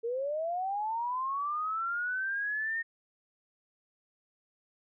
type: linear sweep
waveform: sine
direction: up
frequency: 450.1 to 1848 Hz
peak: -30 dBFS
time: 0.03-2.83 s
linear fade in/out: 20 ms
effects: none